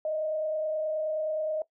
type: tone with frequency modulation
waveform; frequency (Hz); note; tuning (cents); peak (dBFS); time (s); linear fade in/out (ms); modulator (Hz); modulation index
sine; 622.3; D#5; 0; -27; 0.05-1.62; 2; 29.5; 0.44
effects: noise-tail reverb RT60 0.1 s tail -18 dB re dry